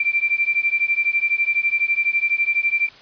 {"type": "beating tone pair", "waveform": "sine", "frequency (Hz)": [2349, 2361], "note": ["D7", "D7"], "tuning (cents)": [0, 9], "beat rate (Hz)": 12, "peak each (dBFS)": [-20, -20], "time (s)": [0, 2.89], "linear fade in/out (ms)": 5, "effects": ["white hiss -45 dBFS RMS until 3.01 s", "resampled to 11025 Hz"]}